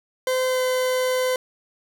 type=tone with pitch glide; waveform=40% pulse; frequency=514 to 510.4 Hz; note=C5 to C5; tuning=-31 to -43 cents; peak=-19 dBFS; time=0.27-1.36 s; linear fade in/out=2 ms; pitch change=-12 cents; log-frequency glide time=0.48-0.61 s; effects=none